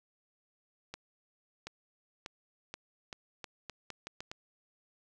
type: accelerating click train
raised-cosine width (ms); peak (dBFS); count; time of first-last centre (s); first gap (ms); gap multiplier
0.2; -24; 11; 0.94-4.315; 730; 0.81
effects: none